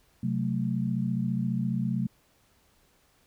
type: chord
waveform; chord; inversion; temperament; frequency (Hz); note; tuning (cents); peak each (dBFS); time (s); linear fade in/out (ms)
sine; F# diminished; second; equal; 130.81 / 185 / 220; C3 / F#3 / A3; 0 / 0 / 0; -30; 0.23-2.07; 5
effects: pink hiss -65 dBFS RMS until 3.26 s